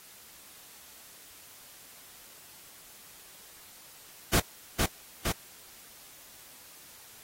pink noise with echo, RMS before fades -24 dBFS, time 4.33-4.4 s, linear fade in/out 5 ms, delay 460 ms, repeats 2, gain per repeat -3 dB, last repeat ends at 5.32 s, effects white hiss -52 dBFS RMS until 7.23 s + AAC 48 kbps

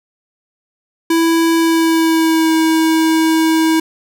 square tone with pitch glide, 330 to 321.3 Hz, E4 to E4, +2 to -44 cents, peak -11 dBFS, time 1.1-3.8 s, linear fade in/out 5 ms, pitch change -46 cents, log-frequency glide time 1.57-2.54 s, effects none

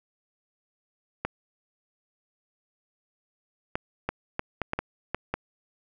clicks, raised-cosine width 0.5 ms, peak -12 dBFS, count 9, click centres 1.25 / 3.755 / 4.09 / 4.394 / 4.617 / 4.734 / 4.79 / 5.146 / 5.34 s, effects none

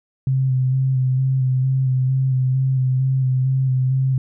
sine tone with vibrato, 130.81 Hz, C3, in tune, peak -15 dBFS, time 0.27-4.18 s, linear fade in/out 2 ms, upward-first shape square, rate 2.2 Hz, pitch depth 21 cents each way, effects none

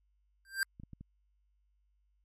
square tone with exponential growth, 1578 Hz, G6, 11 cents sharp, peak -26 dBFS, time 0.45-0.63 s, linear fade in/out 1 ms, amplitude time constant 39 ms
clicks, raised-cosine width 5 ms, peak -35 dBFS, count 4, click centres 0.799 / 0.835 / 0.933 / 1.01 s
effects added 50 Hz sine -70 dBFS peak until 2.24 s + MP3 64 kbps

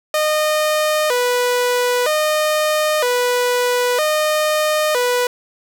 sawtooth tone with vibrato, 549 Hz, C#5, 17 cents flat, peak -11 dBFS, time 0.14-5.27 s, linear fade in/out 2 ms, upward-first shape square, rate 0.52 Hz, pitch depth 190 cents each way, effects none

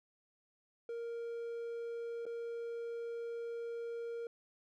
triangle tone with dropouts, 466.6 Hz, A#4, 2 cents sharp, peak -37 dBFS, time 0.89-4.27 s, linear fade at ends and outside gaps 2 ms, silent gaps 2.255-2.264 s, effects none

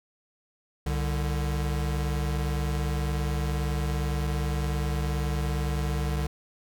square tone pair together, 65.8 / 147.72 Hz, C2 / D3, +10 / +10 cents, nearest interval octave + major second, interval 1400 cents, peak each -28 / -31 dBFS, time 0.86-6.27 s, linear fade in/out 5 ms, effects none

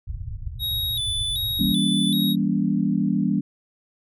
white low-pass noise, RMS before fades -32 dBFS, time 0.07-1.73 s, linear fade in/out 10 ms, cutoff 120 Hz, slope 48 dB/octave
square tone with vibrato, 3634 Hz, A#7, 45 cents flat, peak -24 dBFS, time 0.59-2.36 s, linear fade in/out 50 ms, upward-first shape square, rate 1.3 Hz, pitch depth 71 cents each way
sine chord, E diminished seventh, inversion none, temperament just, 164.81 / 197.78 / 237.3 / 284.8 Hz, E3 / G3 / Bb3 / Db4, 0 / +16 / +31 / +47 cents, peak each -26 / -22 / -25 / -26 dBFS, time 1.59-3.41 s, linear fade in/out 10 ms
effects none

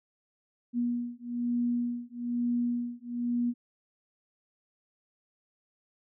sine beating tone pair, 240 / 241.1 Hz, B3 / B3, -49 / -41 cents, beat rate 1.1 Hz, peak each -31 dBFS, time 0.73-3.54 s, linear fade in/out 50 ms, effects none

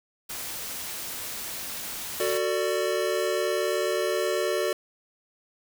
white noise, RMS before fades -35 dBFS, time 0.29-2.38 s, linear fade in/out 10 ms
square chord, D major, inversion first, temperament equal with one note detuned, 370 / 449 / 587.3 Hz, F#4 / A4 / D5, 0 / +35 / 0 cents, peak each -29 / -30 / -29 dBFS, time 2.2-4.73 s, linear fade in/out 2 ms
effects none

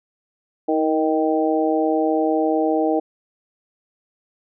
harmonic tone with a mistuned harmonic, 156.4 Hz, D#3, 9 cents sharp, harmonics 2 / 3 / 4 / 5, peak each -20 / -22 / -23 / -24 dBFS, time 0.68-3 s, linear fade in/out 10 ms, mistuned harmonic 2, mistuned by +27 cents, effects none

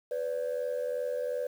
sine tone pair together, 497.1 / 579.8 Hz, B4 / D5, +11 / -22 cents, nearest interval minor third, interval 267 cents, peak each -30 / -32 dBFS, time 0.11-1.47 s, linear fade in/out 5 ms, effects tanh soft clip ceiling -26 dBFS + 9-bit

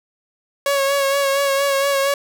sawtooth tone with vibrato, 554.4 Hz, C#5, in tune, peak -12 dBFS, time 0.66-2.14 s, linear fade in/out 2 ms, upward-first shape sine, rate 4.3 Hz, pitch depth 29 cents each way, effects none

